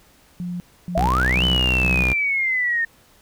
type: tone bursts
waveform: sine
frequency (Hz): 177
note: F3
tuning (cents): +23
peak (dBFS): -25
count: 4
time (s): 0.4-2.04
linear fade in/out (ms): 0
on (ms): 200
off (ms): 280
type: exponential two-way sweep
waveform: sine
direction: up then down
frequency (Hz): 622.3 to 3039 to 1820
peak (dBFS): -18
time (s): 0.95-2.85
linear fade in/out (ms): 5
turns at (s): 1.44
type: tone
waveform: sawtooth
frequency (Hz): 63.2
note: B1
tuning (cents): +41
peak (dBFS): -16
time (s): 0.97-2.13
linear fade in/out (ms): 0
effects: pink hiss -54 dBFS RMS until 3.21 s